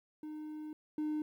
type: tone pair in turn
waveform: triangle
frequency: 306.3 / 304.6 Hz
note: D#4 / D#4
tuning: -27 / -37 cents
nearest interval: unison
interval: 10 cents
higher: first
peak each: -39 / -30 dBFS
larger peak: second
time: 0.23-0.73 / 0.98-1.22 s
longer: first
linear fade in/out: 2 ms
effects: tanh soft clip ceiling -27 dBFS + 12-bit